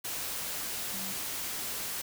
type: tone in noise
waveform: sine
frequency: 193 Hz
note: G3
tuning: 27 cents flat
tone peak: -43 dBFS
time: 0.93-1.13 s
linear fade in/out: 10 ms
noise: white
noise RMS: -36 dBFS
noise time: 0.04-2.02 s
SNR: -10 dB
effects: none